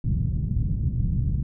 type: low-pass noise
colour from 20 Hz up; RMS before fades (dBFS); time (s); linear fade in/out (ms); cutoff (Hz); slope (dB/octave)
white; -24; 0.04-1.43; 2; 150; 24
effects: none